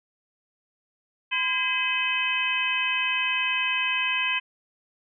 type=harmonic tone with a mistuned harmonic; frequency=510 Hz; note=C5; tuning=44 cents flat; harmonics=2 / 3 / 4 / 5 / 6; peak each=-32 / -32 / -32 / -25 / -30 dBFS; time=1.31-4.4 s; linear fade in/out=20 ms; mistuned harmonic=3; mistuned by=+100 cents; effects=none

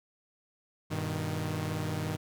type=chord; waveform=sawtooth; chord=G augmented; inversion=none; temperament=equal with one note detuned; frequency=98 / 121.14 / 155.56 Hz; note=G2 / B2 / D#3; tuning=0 / -33 / 0 cents; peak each=-32 / -35 / -30 dBFS; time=0.9-2.17 s; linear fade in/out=20 ms; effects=none

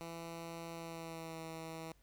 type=tone with pitch glide; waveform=10% pulse; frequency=166.8 to 162.15 Hz; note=E3 to E3; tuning=+21 to -28 cents; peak=-36 dBFS; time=0.01-1.92 s; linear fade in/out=0 ms; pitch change=-49 cents; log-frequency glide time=0.73-1.4 s; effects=added 50 Hz sine -68 dBFS peak until 2.02 s + pink hiss -73 dBFS RMS until 2.02 s

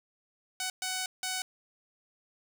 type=tone bursts at uneven times; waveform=5% pulse; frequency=747 Hz; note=F#5; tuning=16 cents sharp; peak=-20 dBFS; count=3; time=0.6-0.7 / 0.82-1.06 / 1.23-1.42 s; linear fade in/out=2 ms; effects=none

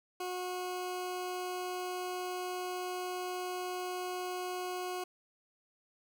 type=tone; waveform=20% pulse; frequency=363.5 Hz; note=F#4; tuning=31 cents flat; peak=-31 dBFS; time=0.2-5.04 s; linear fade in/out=5 ms; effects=none

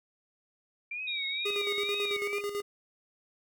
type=tone with vibrato; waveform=sine; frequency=2349 Hz; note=D7; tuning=in tune; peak=-34 dBFS; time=0.91-2.41 s; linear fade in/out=5 ms; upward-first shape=triangle; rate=2.1 Hz; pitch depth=150 cents each way
type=tone; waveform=sine; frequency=3764 Hz; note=A#7; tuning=16 cents sharp; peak=-33 dBFS; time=1.07-2.17 s; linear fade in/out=10 ms
type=tone with tremolo; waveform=square; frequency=408.1 Hz; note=G#4; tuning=30 cents flat; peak=-31 dBFS; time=1.45-2.62 s; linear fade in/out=10 ms; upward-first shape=square; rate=9.1 Hz; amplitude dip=55%
effects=none

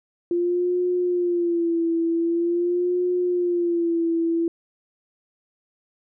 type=tone with vibrato; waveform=sine; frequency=345.3 Hz; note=F4; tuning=20 cents flat; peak=-19 dBFS; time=0.31-4.48 s; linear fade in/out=2 ms; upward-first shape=sine; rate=0.45 Hz; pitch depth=67 cents each way; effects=none

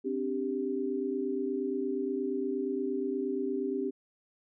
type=chord; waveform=sine; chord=C suspended second; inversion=none; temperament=equal with one note detuned; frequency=261.6 / 290.1 / 392 Hz; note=C4 / D4 / G4; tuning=0 / -21 / 0 cents; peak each=-34 / -36 / -32 dBFS; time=0.04-3.91 s; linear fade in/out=20 ms; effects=none

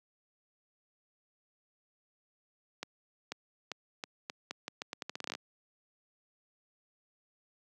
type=accelerating click train; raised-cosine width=0.2 ms; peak=-20 dBFS; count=19; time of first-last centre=2.83-5.351 s; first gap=490 ms; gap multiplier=0.81; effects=high-pass 200 Hz 12 dB/octave

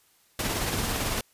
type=noise with tremolo; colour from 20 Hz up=pink; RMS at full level=-27 dBFS; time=0.39-1.21 s; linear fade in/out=2 ms; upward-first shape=triangle; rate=18 Hz; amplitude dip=35%; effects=white hiss -63 dBFS RMS until 1.33 s + resampled to 32000 Hz

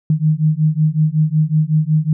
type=beating tone pair; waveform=sine; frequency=152.4 / 157.8 Hz; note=D#3 / D#3; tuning=-36 / +25 cents; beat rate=5.4 Hz; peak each=-15 dBFS; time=0.1-2.13 s; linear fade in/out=2 ms; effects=none

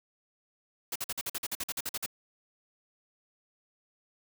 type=noise bursts; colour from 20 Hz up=white; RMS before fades=-34 dBFS; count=14; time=0.92-2.062 s; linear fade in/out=5 ms; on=37 ms; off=48 ms; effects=none

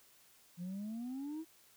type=exponential sweep; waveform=sine; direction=up; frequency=170.7 to 329.6 Hz; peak=-37 dBFS; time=0.57-1.45 s; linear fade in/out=50 ms; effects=tanh soft clip ceiling -38 dBFS + white hiss -65 dBFS RMS until 1.76 s

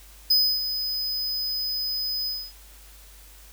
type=tone with ADSR envelope; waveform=square; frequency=5020 Hz; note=D#8; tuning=15 cents sharp; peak=-16 dBFS; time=0.3-2.53 s; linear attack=8 ms; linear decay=290 ms; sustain=-10 dB; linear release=260 ms; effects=added 50 Hz sine -48 dBFS peak until 3.52 s + white hiss -51 dBFS RMS until 3.52 s

